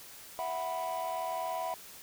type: chord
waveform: triangle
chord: E suspended second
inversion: none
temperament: equal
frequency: 659.3 / 740 / 987.8 Hz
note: E5 / F#5 / B5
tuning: 0 / 0 / 0 cents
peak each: -34 dBFS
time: 0.39-1.74 s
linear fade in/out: 0 ms
effects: tanh soft clip ceiling -27 dBFS + white hiss -50 dBFS RMS until 2.02 s